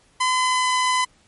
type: tone with pitch glide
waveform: sawtooth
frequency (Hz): 1018 to 1011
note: C6 to B5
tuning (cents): -48 to +40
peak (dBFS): -14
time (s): 0.2-1.05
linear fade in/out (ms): 10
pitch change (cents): -12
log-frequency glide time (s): 0.34-0.7
effects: pink hiss -58 dBFS RMS until 1.27 s + MP3 48 kbps